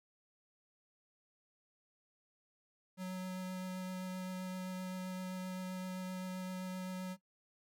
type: tone with vibrato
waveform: square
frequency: 185 Hz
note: F#3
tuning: in tune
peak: -40 dBFS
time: 2.97-7.17 s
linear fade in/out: 50 ms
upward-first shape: triangle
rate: 7.7 Hz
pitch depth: 10 cents each way
effects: noise-tail reverb RT60 0.1 s tail -17 dB re dry